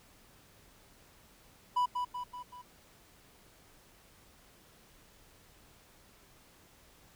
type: tone with echo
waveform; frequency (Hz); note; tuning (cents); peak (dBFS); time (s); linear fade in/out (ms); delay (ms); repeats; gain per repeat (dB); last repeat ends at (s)
triangle; 987.8; B5; 0; -24; 1.76-1.86; 10; 190; 4; -5; 2.62
effects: pink hiss -61 dBFS RMS until 7.15 s